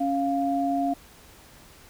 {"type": "tone pair together", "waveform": "sine", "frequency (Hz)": [277.2, 698.5], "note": ["C#4", "F5"], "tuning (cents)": [0, 0], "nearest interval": "octave + major third", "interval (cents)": 1600, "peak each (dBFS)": -25, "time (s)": [0, 0.94], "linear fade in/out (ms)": 10, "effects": ["pink hiss -51 dBFS RMS until 1.89 s"]}